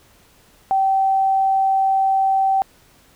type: tone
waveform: sine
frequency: 773 Hz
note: G5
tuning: 24 cents flat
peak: -14 dBFS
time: 0.71-2.62 s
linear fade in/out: 0 ms
effects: pink hiss -53 dBFS RMS until 3.15 s